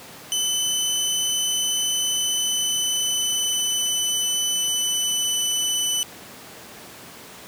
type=tone with pitch glide; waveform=20% pulse; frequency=3018 to 2994 Hz; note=F#7 to F#7; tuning=+34 to +20 cents; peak=-15 dBFS; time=0.32-6.03 s; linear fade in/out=0 ms; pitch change=-14 cents; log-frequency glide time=1.8-5.33 s; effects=pink hiss -41 dBFS RMS until 7.47 s + high-pass 150 Hz 12 dB/octave